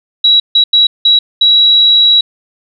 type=tone bursts at uneven times; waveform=sine; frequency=3887 Hz; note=B7; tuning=28 cents flat; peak=-4 dBFS; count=5; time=0.24-0.4 / 0.55-0.64 / 0.73-0.87 / 1.05-1.19 / 1.41-2.21 s; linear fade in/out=5 ms; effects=none